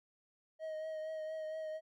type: tone with vibrato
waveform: triangle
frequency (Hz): 629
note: D#5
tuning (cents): +19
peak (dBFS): -37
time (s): 0.59-1.81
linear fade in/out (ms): 50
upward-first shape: triangle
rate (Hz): 4.3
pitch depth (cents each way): 26
effects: none